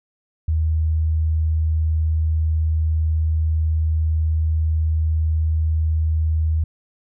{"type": "tone", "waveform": "sine", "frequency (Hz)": 79.1, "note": "D#2", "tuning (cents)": 29, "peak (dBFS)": -16, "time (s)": [0.48, 6.64], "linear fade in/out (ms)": 5, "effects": []}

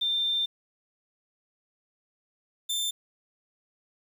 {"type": "tone pair in turn", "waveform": ["sine", "sawtooth"], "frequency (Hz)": [3587, 3566], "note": ["A7", "A7"], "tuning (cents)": [33, 22], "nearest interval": "unison", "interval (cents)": 11, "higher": "first", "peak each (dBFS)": -24, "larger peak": "neither", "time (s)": [[0.01, 0.46], [2.69, 2.91]], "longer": "first", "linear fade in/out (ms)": 10, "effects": ["9-bit"]}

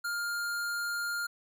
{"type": "tone", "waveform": "square", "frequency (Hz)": 1406, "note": "F6", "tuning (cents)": 11, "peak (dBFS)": -32, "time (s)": [0.04, 1.27], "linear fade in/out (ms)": 10, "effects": []}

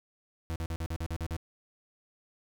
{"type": "tone bursts", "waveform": "40% pulse", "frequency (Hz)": 82, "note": "E2", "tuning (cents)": -9, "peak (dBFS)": -31, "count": 9, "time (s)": [0.5, 1.366], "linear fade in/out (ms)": 0, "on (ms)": 58, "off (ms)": 43, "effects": []}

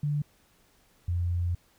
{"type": "tone pair in turn", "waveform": "sine", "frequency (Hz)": [146.83, 87.31], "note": ["D3", "F2"], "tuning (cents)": [0, 0], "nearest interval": "major sixth", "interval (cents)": 900, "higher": "first", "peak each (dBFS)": -25, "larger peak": "neither", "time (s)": [[0.03, 0.22], [1.08, 1.55]], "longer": "second", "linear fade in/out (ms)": 5, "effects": ["pink hiss -64 dBFS RMS until 1.78 s"]}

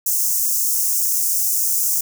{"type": "high-pass noise", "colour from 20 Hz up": "white", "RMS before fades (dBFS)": -19, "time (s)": [0.06, 2.01], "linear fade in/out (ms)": 5, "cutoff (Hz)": 5700, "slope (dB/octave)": 48, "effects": []}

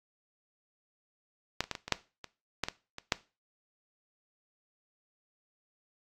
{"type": "clicks", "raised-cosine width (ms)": 0.2, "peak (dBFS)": [-10, -24, -15, -20, -21, -6, -24, -11, -15, -23, -7], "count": 11, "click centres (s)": [1.606, 1.64, 1.713, 1.752, 1.88, 1.923, 2.243, 2.637, 2.685, 2.984, 3.122], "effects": ["noise-tail reverb RT60 0.3 s tail -18 dB re dry", "AAC 64 kbps"]}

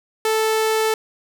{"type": "tone", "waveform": "sawtooth", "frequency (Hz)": 439.2, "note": "A4", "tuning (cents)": -3, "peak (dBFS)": -13, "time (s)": [0.25, 0.94], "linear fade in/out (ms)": 2, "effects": []}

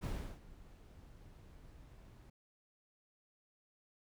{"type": "noise with ADSR envelope", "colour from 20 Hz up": "brown", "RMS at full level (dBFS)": -37, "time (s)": [0.01, 2.3], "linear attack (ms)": 35, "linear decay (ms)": 340, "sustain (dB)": -20, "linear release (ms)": 5, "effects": []}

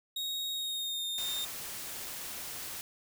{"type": "tone with pitch glide", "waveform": "40% pulse", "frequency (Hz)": [3761, 3656], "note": ["A#7", "A#7"], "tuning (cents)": [15, -34], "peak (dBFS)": -32, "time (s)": [0.16, 1.45], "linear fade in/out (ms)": 5, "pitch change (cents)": -49, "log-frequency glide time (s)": [0.53, 1.06]}
{"type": "noise", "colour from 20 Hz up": "white", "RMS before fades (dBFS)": -41, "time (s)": [1.18, 2.81], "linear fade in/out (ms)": 0}
{"effects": []}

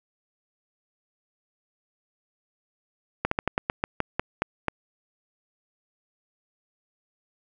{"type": "slowing click train", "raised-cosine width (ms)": 0.5, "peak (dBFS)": -8, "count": 11, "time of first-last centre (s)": [3.25, 4.683], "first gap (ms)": 64, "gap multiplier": 1.17, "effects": []}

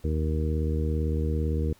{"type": "harmonic tone", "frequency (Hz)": 77.78, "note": "D#2", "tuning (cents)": 0, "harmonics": [1, 2, 3, 4, 5, 6], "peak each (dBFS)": [-25, -32, -35, -36, -38, -35], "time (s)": [0.04, 1.73], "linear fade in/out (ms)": 5, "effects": ["pink hiss -59 dBFS RMS until 1.79 s"]}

